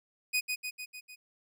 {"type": "tone with echo", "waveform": "sawtooth", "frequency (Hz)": 2489, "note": "D#7", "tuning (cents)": 0, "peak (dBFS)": -23, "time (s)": [0.33, 0.41], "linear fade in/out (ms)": 20, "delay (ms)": 150, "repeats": 5, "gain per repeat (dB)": -4, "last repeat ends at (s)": 1.16, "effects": []}